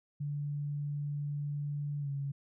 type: tone with pitch glide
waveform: sine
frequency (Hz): 145.3 to 139.86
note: D3 to C#3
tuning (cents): -18 to +16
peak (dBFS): -33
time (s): 0.2-2.32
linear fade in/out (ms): 10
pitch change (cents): -66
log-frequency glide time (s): 2-2.09
effects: none